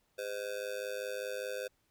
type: tone with amplitude modulation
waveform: square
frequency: 511 Hz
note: C5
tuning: 41 cents flat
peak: -33 dBFS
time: 0.18-1.68 s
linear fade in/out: 10 ms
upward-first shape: sine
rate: 105 Hz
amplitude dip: 95%
effects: pink hiss -75 dBFS RMS until 1.9 s